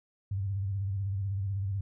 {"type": "tone with vibrato", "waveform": "sine", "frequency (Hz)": 98.1, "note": "G2", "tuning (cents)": 2, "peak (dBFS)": -29, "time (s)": [0.31, 1.81], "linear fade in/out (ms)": 5, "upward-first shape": "square", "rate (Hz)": 16, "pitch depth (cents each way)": 60, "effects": []}